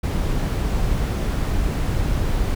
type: noise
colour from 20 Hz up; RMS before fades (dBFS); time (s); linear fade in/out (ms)
brown; -21; 0.03-2.55; 10
effects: none